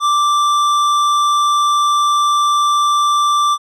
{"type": "tone with tanh clipping", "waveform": "triangle", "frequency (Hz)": 1174.7, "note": "D6", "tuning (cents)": 0, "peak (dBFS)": -13, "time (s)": [0, 3.58], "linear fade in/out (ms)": 50, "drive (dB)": 17, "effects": []}